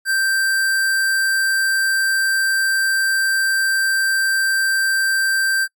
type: tone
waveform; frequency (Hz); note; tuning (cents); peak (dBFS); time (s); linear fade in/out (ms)
square; 1568; G6; 0; -16; 0.05-5.68; 50
effects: noise-tail reverb RT60 0.1 s tail -25 dB re dry + MP3 96 kbps